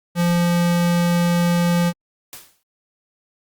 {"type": "tone", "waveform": "square", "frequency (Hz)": 173.2, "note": "F3", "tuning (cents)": -14, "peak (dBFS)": -16, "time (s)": [0.15, 1.93], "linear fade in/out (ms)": 50}
{"type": "noise with exponential decay", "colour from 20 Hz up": "white", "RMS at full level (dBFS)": -33, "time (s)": [2.33, 2.63], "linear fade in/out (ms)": 0, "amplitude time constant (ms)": 65}
{"effects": ["Opus 48 kbps"]}